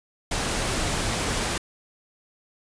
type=noise; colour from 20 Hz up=pink; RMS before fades=-26 dBFS; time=0.31-1.58 s; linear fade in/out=5 ms; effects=resampled to 22050 Hz